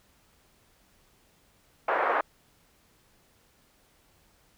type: band-pass noise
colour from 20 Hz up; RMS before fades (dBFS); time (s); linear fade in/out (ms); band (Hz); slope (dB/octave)
pink; -26; 1.88-2.21; 5; 500 to 1700; 24
effects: pink hiss -64 dBFS RMS until 4.57 s